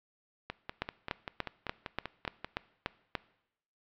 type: two click trains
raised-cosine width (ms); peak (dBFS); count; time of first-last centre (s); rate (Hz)
0.3; -15 / -20; 9 / 11; 0.82-3.152 / 0.5-2.446; 3.43 / 5.14
effects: noise-tail reverb RT60 0.8 s tail -20 dB re dry + low-pass 4000 Hz 12 dB/octave